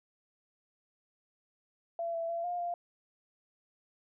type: tone with pitch steps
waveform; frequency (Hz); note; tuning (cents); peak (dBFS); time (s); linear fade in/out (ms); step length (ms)
sine; 676 / 666 / 677 / 707 / 696; E5 / E5 / E5 / F5 / F5; +43 / +18 / +46 / +21 / -6; -32; 1.99-2.74; 2; 150
effects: none